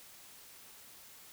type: silence
effects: white hiss -55 dBFS RMS until 1.32 s